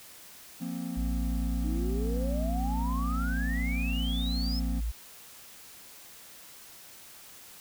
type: chord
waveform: triangle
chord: F suspended fourth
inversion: none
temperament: equal with one note detuned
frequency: 174.61 / 233.1 / 263.3 Hz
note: F3 / Bb3 / C4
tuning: 0 / 0 / +11 cents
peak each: -35 dBFS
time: 0.6-4.81 s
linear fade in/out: 20 ms
type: tone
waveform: sine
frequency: 56.1 Hz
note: A1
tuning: 34 cents sharp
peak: -28 dBFS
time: 0.96-4.92 s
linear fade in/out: 20 ms
type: exponential sweep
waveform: sine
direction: up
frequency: 293.7 to 5300 Hz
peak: -35 dBFS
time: 1.64-4.6 s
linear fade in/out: 10 ms
effects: white hiss -50 dBFS RMS until 7.6 s